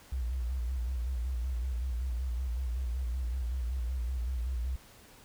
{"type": "tone with vibrato", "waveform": "sine", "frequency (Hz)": 61.74, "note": "B1", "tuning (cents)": 0, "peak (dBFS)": -30, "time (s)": [0.12, 4.76], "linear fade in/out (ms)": 5, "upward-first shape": "square", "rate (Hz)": 5.3, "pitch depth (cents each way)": 87, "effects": ["pink hiss -56 dBFS RMS until 5.24 s"]}